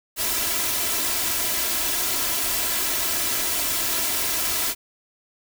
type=noise with comb filter; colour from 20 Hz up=white; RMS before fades=-24 dBFS; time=0.16-4.75 s; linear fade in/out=50 ms; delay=3 ms; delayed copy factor=+0.65; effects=none